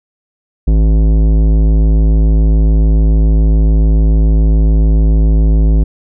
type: tone with tanh clipping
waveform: sine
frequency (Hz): 53.5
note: A1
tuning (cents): -48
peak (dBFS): -8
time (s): 0.67-5.84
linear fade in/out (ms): 10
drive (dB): 15
effects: none